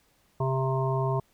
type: harmonic tone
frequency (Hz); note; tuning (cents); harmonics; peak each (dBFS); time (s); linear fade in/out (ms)
132.5; C3; +22; 1 / 3 / 5 / 7 / 8; -26 / -31 / -33 / -34 / -35; 0.4-1.2; 5
effects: pink hiss -66 dBFS RMS until 1.33 s